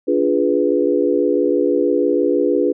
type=chord; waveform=sine; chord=D diminished seventh; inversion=none; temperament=equal with one note detuned; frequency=289.5 / 349.2 / 415.3 / 493.9 Hz; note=D4 / F4 / Ab4 / Cb5; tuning=-25 / 0 / 0 / 0 cents; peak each=-19 dBFS; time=0.07-2.73 s; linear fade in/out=20 ms; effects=none